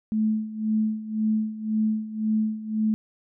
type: tone with tremolo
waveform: sine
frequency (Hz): 217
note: A3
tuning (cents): -24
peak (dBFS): -19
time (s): 0.12-2.94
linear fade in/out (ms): 0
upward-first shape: sine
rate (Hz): 1.9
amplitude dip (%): 80
effects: none